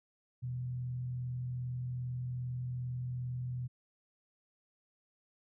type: tone with frequency modulation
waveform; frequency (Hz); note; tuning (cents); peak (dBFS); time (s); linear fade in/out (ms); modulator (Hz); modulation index
sine; 124.7; B2; +17; -35; 0.42-3.68; 20; 42.5; 0.25
effects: none